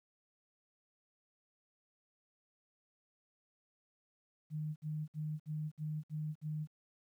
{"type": "tone bursts", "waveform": "sine", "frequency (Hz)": 153.2, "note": "D#3", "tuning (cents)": -27, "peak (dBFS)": -36, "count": 7, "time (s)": [4.5, 6.674], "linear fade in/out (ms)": 50, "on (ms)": 260, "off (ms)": 59, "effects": ["12-bit"]}